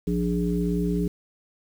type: harmonic tone with a mistuned harmonic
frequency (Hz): 58.4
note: A#1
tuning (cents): +4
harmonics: 1 / 3 / 5 / 7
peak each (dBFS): -30 / -24 / -29 / -30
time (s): 0.07-1.08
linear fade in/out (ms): 5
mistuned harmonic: 7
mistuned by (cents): +20
effects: 8-bit